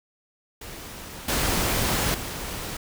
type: noise with level steps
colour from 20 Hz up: pink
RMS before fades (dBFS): -39 / -24 / -33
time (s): 0.61-2.77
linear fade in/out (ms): 5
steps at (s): 1.28 / 2.14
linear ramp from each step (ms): 5
effects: none

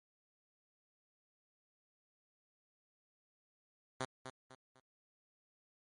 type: tone with echo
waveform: 5% pulse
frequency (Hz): 130.5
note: C3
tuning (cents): -4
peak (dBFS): -25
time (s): 4-4.05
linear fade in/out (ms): 5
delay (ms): 250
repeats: 3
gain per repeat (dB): -9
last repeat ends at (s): 4.8
effects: MP3 48 kbps

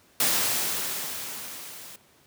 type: noise with level ramp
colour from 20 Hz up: white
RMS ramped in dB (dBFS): -22 to -44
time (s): 0.2-1.96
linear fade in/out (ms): 2
effects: pink hiss -59 dBFS RMS until 2.26 s + high-pass 100 Hz 12 dB/octave

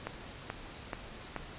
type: click train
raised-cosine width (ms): 0.5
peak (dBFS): -20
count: 4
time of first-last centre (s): 0.07-1.363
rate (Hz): 2.32
effects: pink hiss -47 dBFS RMS until 1.58 s + resampled to 8000 Hz

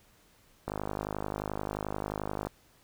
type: click train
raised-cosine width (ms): 1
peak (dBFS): -19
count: 93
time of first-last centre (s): 0.68-2.47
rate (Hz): 51.4
effects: pink hiss -63 dBFS RMS until 2.83 s

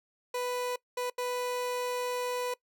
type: tone bursts at uneven times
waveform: 30% pulse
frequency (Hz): 494.8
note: B4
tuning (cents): +3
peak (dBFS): -28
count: 3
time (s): 0.34-0.76 / 0.97-1.1 / 1.18-2.54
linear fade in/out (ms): 5
effects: noise-tail reverb RT60 0.1 s tail -22 dB re dry

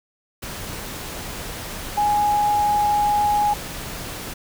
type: tone in noise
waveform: sine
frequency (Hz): 830.6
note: G#5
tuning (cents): 0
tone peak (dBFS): -16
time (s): 1.97-3.54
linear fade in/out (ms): 10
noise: pink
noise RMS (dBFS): -32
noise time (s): 0.42-4.34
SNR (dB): +13
effects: none

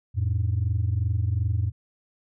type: tone pair together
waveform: sine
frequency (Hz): 87.31 / 110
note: F2 / A2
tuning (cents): 0 / 0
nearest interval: major third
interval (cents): 400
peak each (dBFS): -23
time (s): 0.14-1.72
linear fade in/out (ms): 50
effects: tanh soft clip ceiling -17 dBFS

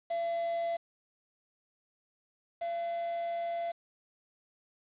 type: tone pair in turn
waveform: triangle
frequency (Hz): 677 / 681.7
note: E5 / F5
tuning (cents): +46 / -42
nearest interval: unison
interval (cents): 12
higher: second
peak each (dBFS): -28 / -30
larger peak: first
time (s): 0.1-0.77 / 2.61-3.72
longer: second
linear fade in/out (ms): 10
effects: resampled to 8000 Hz + 9-bit

